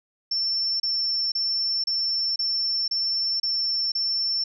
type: tone bursts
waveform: sine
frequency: 5390 Hz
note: E8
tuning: 38 cents sharp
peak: -22 dBFS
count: 8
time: 0.31-4.44 s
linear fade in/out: 5 ms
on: 490 ms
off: 30 ms
effects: none